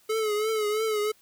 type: tone with vibrato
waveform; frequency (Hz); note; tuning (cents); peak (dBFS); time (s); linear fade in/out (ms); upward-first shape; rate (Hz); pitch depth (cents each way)
square; 430; A4; -40; -25; 0.09-1.12; 10; triangle; 3; 69
effects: white hiss -61 dBFS RMS until 1.21 s